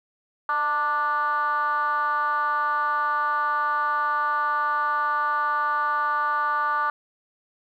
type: tone with frequency modulation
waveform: sine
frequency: 1178 Hz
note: D6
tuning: 5 cents sharp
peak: -20 dBFS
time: 0.49-6.9 s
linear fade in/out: 2 ms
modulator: 287 Hz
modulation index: 1
effects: tanh soft clip ceiling -16 dBFS + 10-bit